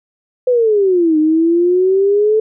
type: exponential two-way sweep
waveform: sine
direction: down then up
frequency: 511 to 305.5 to 439.8 Hz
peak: -9 dBFS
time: 0.47-2.4 s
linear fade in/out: 5 ms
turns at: 1.18 s
effects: none